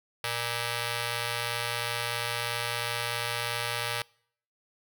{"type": "ring-modulated tone", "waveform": "5% pulse", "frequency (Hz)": 355, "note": "F4", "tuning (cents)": 28, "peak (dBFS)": -15, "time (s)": [0.24, 4.02], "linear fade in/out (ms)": 2, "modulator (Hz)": 239, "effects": ["noise-tail reverb RT60 0.6 s tail -25 dB re dry"]}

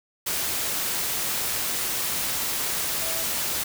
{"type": "tone in noise", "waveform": "sine", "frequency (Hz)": 652, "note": "E5", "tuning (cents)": -19, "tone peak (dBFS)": -38, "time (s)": [3.01, 3.24], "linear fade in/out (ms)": 10, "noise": "white", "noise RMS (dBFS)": -27, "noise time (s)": [0.26, 3.64], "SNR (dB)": -14, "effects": []}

